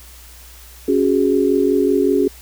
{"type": "chord", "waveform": "sine", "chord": "C# suspended fourth", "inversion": "none", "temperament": "equal", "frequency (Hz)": [277.2, 370, 415.3], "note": ["C#4", "F#4", "G#4"], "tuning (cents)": [0, 0, 0], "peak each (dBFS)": -17, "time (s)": [0.88, 2.28], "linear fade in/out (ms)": 5, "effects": ["added 60 Hz sine -41 dBFS peak until 2.41 s", "white hiss -43 dBFS RMS until 2.41 s"]}